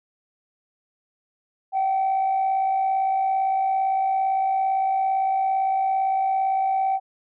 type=tone pair together; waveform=sine; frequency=712.3 / 770 Hz; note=F5 / G5; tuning=+34 / -31 cents; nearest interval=minor second; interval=135 cents; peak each=-30 / -18 dBFS; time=1.72-7 s; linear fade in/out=50 ms; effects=tanh soft clip ceiling -16 dBFS